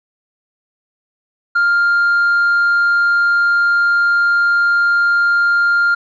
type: tone with tanh clipping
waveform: sine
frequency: 1400 Hz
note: F6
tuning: 4 cents sharp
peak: -11 dBFS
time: 1.55-5.95 s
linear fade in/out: 10 ms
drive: 1 dB
effects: none